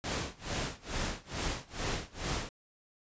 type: noise with tremolo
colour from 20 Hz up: pink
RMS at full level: -33 dBFS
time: 0.04-2.49 s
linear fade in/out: 0 ms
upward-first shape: sine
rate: 2.3 Hz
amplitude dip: 95%
effects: resampled to 16000 Hz